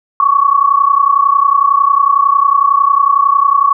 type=tone pair together; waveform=sine; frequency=1104 / 1135 Hz; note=C#6 / C#6; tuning=-7 / +41 cents; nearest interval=unison; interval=48 cents; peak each=-10 dBFS; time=0.2-3.73 s; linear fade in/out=2 ms; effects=none